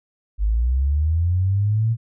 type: linear sweep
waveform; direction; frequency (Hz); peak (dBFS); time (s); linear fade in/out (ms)
sine; up; 49 to 116.4; -16; 0.38-1.97; 50
effects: none